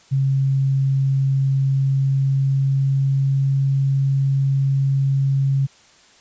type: tone with pitch glide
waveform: sine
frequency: 135.6 to 136.62 Hz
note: C#3 to C#3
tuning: -38 to -25 cents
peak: -15 dBFS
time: 0.11-5.67 s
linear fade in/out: 20 ms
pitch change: +13 cents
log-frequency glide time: 1.55-3.53 s
effects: white hiss -51 dBFS RMS until 6.2 s + resampled to 16000 Hz